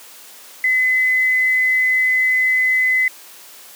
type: tone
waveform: sine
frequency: 2026 Hz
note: B6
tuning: 44 cents sharp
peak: -13 dBFS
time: 0.64-3.08 s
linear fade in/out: 2 ms
effects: white hiss -41 dBFS RMS until 3.75 s + high-pass 300 Hz 12 dB/octave